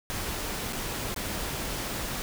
pink noise with dropouts, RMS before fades -33 dBFS, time 0.1-2.22 s, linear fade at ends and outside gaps 0 ms, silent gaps 0.725-0.731 / 1.144-1.162 s, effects none

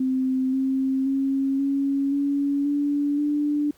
sine tone with pitch steps, 260.4 / 265.7 / 271.1 / 276.7 / 282.3 / 288.1 / 294 Hz, C4 / C4 / C#4 / C#4 / C#4 / D4 / D4, -8 / +27 / -38 / -3 / +32 / -33 / +2 cents, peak -20 dBFS, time 0-3.71 s, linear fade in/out 5 ms, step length 530 ms, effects pink hiss -58 dBFS RMS until 3.77 s

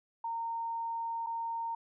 sine tone with dropouts, 920 Hz, A#5, 23 cents flat, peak -33 dBFS, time 0.24-1.75 s, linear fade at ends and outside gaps 5 ms, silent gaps 1.264-1.268 s, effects none

